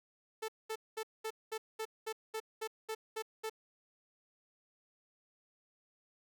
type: tone bursts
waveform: sawtooth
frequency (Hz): 440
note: A4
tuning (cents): 0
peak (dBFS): -33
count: 12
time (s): 0.42-3.498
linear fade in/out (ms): 10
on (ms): 64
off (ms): 210
effects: none